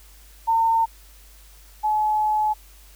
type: tone pair in turn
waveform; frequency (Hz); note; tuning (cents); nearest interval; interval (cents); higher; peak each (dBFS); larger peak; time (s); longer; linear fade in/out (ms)
sine; 907 / 854.4; A#5 / G#5; -48 / +49; minor second; 103; first; -16 / -18; first; 0.47-0.86 / 1.83-2.54; second; 20
effects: added 50 Hz sine -47 dBFS peak until 2.95 s + white hiss -52 dBFS RMS until 2.95 s